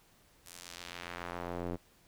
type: tone with band-pass filter sweep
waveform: square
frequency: 43.65 Hz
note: F1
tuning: in tune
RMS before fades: -42 dBFS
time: 0.45-1.77 s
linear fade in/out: 20 ms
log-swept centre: 11000 to 340 Hz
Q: 0.89
effects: pink hiss -65 dBFS RMS until 2.07 s